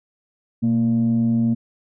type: tone pair together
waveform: sine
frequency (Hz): 122.12 / 230.4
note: B2 / A#3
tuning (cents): -19 / -20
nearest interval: major seventh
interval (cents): 1099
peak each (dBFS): -21 / -15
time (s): 0.62-1.55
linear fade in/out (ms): 20
effects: tanh soft clip ceiling -12 dBFS